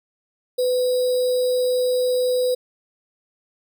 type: tone with sample-and-hold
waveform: sine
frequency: 502 Hz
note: B4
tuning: 28 cents sharp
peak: -17 dBFS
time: 0.58-2.55 s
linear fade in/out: 10 ms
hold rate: 4410 Hz
effects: none